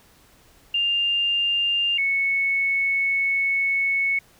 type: tone pair in turn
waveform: sine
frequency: 2800 / 2208 Hz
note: F7 / C#7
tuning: +4 / -7 cents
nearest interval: major third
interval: 411 cents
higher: first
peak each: -19 dBFS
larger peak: neither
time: 0.74-1.98 / 1.98-4.19 s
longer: second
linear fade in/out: 5 ms
effects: pink hiss -55 dBFS RMS until 4.39 s